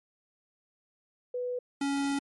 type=tone pair in turn; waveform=sine / square; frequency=494.7 / 279.4 Hz; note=B4 / C#4; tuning=+3 / +14 cents; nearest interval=minor seventh; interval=989 cents; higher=first; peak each=-30 / -28 dBFS; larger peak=second; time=1.34-1.59 / 1.81-2.19 s; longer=second; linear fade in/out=5 ms; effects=MP3 48 kbps